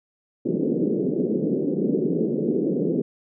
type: band-pass noise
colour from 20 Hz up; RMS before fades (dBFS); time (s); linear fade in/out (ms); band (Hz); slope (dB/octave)
white; -23; 0.45-3.02; 10; 160 to 450; 48
effects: none